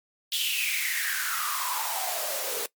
white noise with high-pass filter sweep, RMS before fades -29 dBFS, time 0.32-2.66 s, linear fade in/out 2 ms, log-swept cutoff 3300 to 430 Hz, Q 7.8, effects noise-tail reverb RT60 0.1 s tail -20 dB re dry + MP3 96 kbps

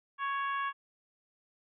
harmonic tone with a mistuned harmonic, 554.4 Hz, C#5, in tune, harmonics 2 / 3 / 4 / 5 / 6, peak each -32 / -37 / -46 / -46 / -51 dBFS, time 0.18-0.73 s, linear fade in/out 50 ms, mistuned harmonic 4, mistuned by +19 cents, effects none

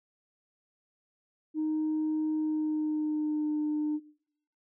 sine tone with pitch glide, 310.3 to 301.8 Hz, D#4 to D4, -5 to +47 cents, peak -26 dBFS, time 1.54-4 s, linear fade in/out 50 ms, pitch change -48 cents, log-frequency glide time 2.34-3.56 s, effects noise-tail reverb RT60 0.8 s tail -24 dB re dry + tanh soft clip ceiling -24 dBFS

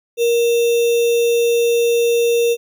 sine tone with sample-and-hold, 470 Hz, A#4, 14 cents sharp, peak -12 dBFS, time 0.17-2.57 s, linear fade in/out 50 ms, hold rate 3150 Hz, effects none

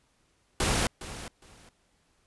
pink noise with echo, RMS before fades -26 dBFS, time 0.6-0.87 s, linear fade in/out 2 ms, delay 410 ms, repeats 2, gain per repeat -14 dB, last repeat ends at 1.69 s, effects pink hiss -69 dBFS RMS until 2.26 s + resampled to 24000 Hz

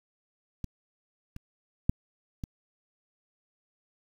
clicks, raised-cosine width 5 ms, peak -22 / -29 / -10 / -22 dBFS, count 4, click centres 0.643 / 1.364 / 1.895 / 2.438 s, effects 8-bit

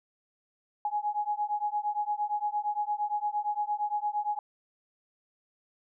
sine beating tone pair, 830.6 / 839.3 Hz, G#5 / G#5, 0 / +18 cents, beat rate 8.7 Hz, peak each -31 dBFS, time 0.85-4.39 s, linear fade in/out 2 ms, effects none

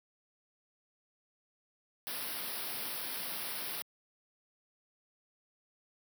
white band-stop noise, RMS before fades -39 dBFS, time 2.07-3.82 s, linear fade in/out 0 ms, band 5500 to 9300 Hz, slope 96 dB/octave, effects high-pass 150 Hz 12 dB/octave

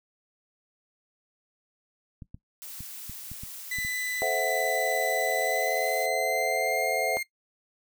clicks, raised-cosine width 5 ms, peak -29 dBFS, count 8, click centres 2.222 / 2.345 / 2.806 / 3.096 / 3.316 / 3.435 / 3.786 / 3.849 s
blue noise, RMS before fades -41 dBFS, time 2.62-6.06 s, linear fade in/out 0 ms
40% pulse tone with pitch glide, 2000 to 2119 Hz, B6 to C7, +21 to +21 cents, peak -29 dBFS, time 3.71-7.23 s, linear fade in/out 5 ms, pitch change +100 cents, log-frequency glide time 5.41-6.85 s
sine chord, F# half-diminished seventh, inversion first, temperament equal, 440 / 523.3 / 659.3 / 740 Hz, A4 / C5 / E5 / F#5, 0 / 0 / 0 / 0 cents, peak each -33 / -32 / -28 / -30 dBFS, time 4.22-7.17 s, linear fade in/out 0 ms
effects noise-tail reverb RT60 0.1 s tail -17 dB re dry

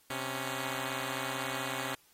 5% pulse tone pair together, 130.81 / 277.5 Hz, C3 / C#4, 0 / +2 cents, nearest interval octave + minor second, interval 1302 cents, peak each -26 dBFS, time 0.1-1.95 s, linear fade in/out 2 ms, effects white hiss -65 dBFS RMS until 2.13 s + AAC 48 kbps

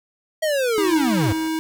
square linear sweep, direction down, 644 to 86.7 Hz, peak -19 dBFS, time 0.42-1.33 s, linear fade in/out 10 ms
square tone, 319.1 Hz, D#4, 44 cents sharp, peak -22 dBFS, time 0.78-1.59 s, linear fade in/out 0 ms
click train, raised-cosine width 0.5 ms, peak -27 dBFS, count 88, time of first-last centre 0.83-1.474 s, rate 135 Hz
effects none

